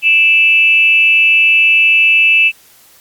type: tone with frequency modulation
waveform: sine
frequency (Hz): 2640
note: E7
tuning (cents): +2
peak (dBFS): -6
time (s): 0.02-2.52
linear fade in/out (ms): 50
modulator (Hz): 273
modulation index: 0.42
effects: white hiss -45 dBFS RMS until 3 s + Opus 48 kbps